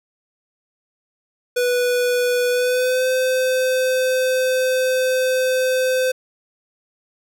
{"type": "tone with pitch glide", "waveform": "square", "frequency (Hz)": [491.9, 514], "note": ["B4", "C5"], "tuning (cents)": [-7, -31], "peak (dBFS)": -17, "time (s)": [1.56, 6.12], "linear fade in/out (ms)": 10, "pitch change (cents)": 76, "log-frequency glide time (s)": [2.5, 3.07], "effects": []}